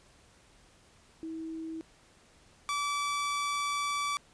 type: tone pair in turn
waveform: sine / sawtooth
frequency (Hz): 322.8 / 1154.7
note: E4 / D6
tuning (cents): -36 / -30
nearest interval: octave + minor seventh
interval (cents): 2206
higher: second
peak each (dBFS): -36 / -26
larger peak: second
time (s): 1.23-1.81 / 2.69-4.17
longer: second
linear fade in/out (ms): 0
effects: pink hiss -61 dBFS RMS until 4.33 s + resampled to 22050 Hz